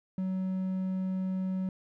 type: tone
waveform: triangle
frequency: 187.5 Hz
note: F#3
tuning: 23 cents sharp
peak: -27 dBFS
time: 0.18-1.69 s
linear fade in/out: 2 ms
effects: none